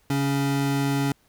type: tone pair together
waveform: square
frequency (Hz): 138.6 / 279.2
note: C#3 / C#4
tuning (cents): 0 / +13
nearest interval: octave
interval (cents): 1213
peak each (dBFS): -25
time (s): 0.1-1.12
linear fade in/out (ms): 2
effects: pink hiss -63 dBFS RMS until 1.28 s